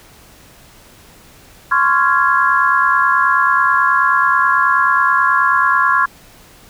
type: chord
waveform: sine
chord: Db major seventh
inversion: third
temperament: just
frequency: 1039.4 / 1108.7 / 1385.9 / 1663.1 Hz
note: C6 / Db6 / F6 / Ab6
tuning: -12 / 0 / -14 / +2 cents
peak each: -16 dBFS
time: 1.71-6.06 s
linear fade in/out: 10 ms
effects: pink hiss -44 dBFS RMS until 6.69 s